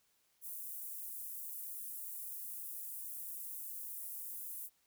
pink high-pass noise, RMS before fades -45 dBFS, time 0.41-4.7 s, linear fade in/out 50 ms, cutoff 11000 Hz, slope 24 dB/octave, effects white hiss -75 dBFS RMS until 4.86 s

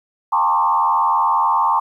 sine tone with frequency modulation, 987.8 Hz, B5, in tune, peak -13 dBFS, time 0.32-1.8 s, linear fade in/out 10 ms, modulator 83.4 Hz, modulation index 1.9, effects 9-bit

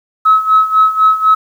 sine tone with tremolo, 1287 Hz, E6, 42 cents flat, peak -3 dBFS, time 0.25-1.35 s, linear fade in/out 10 ms, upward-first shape sine, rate 4 Hz, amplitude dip 80%, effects tanh soft clip ceiling 0 dBFS + 7-bit

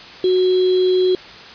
sine tone with sample-and-hold, 368.5 Hz, F#4, 7 cents flat, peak -12 dBFS, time 0.24-1.15 s, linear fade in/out 2 ms, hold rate 3675 Hz, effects white hiss -37 dBFS RMS until 1.54 s + resampled to 11025 Hz

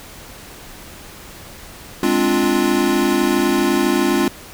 square chord, D half-diminished seventh, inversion second, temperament equal, 207.7 / 261.6 / 293.7 / 349.2 Hz, Ab3 / C4 / D4 / F4, 0 / 0 / 0 / 0 cents, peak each -23 / -21 / -21 / -19 dBFS, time 2.03-4.28 s, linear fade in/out 2 ms, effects pink hiss -38 dBFS RMS until 4.53 s

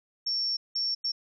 sine tone bursts at uneven times, 5460 Hz, F8, 40 cents flat, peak -26 dBFS, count 3, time 0.26-0.57 / 0.75-0.95 / 1.04-1.12 s, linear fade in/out 10 ms, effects none

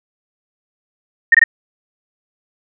sine tone bursts, 1845 Hz, A#6, 18 cents flat, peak -4 dBFS, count 3, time 1.32-1.44 s, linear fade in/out 5 ms, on 26 ms, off 21 ms, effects none

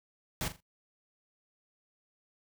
pink noise with echo, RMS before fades -34 dBFS, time 0.41-0.48 s, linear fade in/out 0 ms, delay 41 ms, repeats 3, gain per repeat -11 dB, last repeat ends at 0.603 s, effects noise-tail reverb RT60 0.1 s tail -21 dB re dry

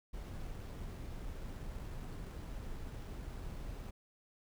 brown noise with sample-and-hold, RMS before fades -44 dBFS, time 0.13-3.91 s, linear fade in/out 10 ms, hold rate 8820 Hz, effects none

